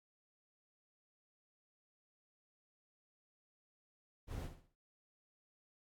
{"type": "noise with echo", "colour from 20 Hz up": "brown", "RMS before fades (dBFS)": -43, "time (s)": [4.27, 4.5], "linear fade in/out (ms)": 50, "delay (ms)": 65, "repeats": 4, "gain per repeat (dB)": -9, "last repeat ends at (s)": 4.76, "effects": ["AAC 64 kbps"]}